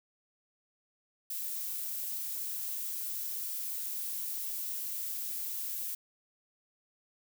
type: noise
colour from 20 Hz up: violet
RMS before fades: -37 dBFS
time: 1.3-5.95 s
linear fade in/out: 5 ms
effects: none